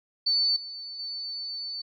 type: tone with level steps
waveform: sine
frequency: 4504 Hz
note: C#8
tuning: 27 cents sharp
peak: -21 / -36 / -32 dBFS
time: 0.26-1.82 s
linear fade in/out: 10 ms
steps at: 0.56 / 0.99 s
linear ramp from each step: 5 ms
effects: none